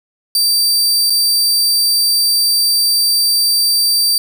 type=tone with dropouts; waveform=sawtooth; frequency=4662 Hz; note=D8; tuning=14 cents flat; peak=-8 dBFS; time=0.35-4.18 s; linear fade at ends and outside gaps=2 ms; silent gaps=1.099-1.103 s; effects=none